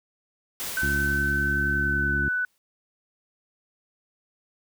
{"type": "noise with exponential decay", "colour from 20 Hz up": "white", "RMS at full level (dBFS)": -31, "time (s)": [0.6, 2.58], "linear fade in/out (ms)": 0, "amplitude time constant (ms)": 430}
{"type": "tone with pitch glide", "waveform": "sine", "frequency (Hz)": [1527, 1492.1], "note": ["G6", "F#6"], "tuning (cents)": [-46, 14], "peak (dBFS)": -23, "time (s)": [0.77, 2.45], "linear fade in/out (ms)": 2, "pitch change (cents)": -40, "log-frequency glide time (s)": [1.73, 2.3]}
{"type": "harmonic tone", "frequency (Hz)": 70.6, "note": "C#2", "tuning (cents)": 32, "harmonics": [1, 2, 3, 4, 5], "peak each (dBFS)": [-29, -32, -34, -35, -36], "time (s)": [0.82, 2.29], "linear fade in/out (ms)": 10}
{"effects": []}